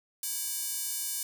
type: tone with high-pass filter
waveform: square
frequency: 328.2 Hz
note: E4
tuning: 8 cents flat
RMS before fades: -34 dBFS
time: 0.23-1.23 s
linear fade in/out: 2 ms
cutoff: 8100 Hz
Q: 0.9
effects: none